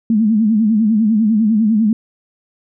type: tone with vibrato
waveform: sine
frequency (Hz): 217.7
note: A3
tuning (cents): -18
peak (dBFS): -10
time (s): 0.1-1.93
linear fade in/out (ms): 2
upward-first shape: sine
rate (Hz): 10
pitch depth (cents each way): 99
effects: none